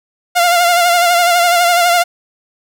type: tone with vibrato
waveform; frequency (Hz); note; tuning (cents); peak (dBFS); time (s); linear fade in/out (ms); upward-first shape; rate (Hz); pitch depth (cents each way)
sawtooth; 698.5; F5; 0; -5; 0.35-2.04; 20; sine; 12; 44
effects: none